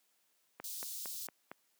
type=click train; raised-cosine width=0.5 ms; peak=-29 dBFS; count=5; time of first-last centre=0.6-1.515 s; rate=4.37 Hz
type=high-pass noise; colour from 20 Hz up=white; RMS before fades=-43 dBFS; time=0.64-1.27 s; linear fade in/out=2 ms; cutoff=4000 Hz; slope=24 dB/octave
effects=white hiss -75 dBFS RMS until 1.79 s + high-pass 200 Hz 12 dB/octave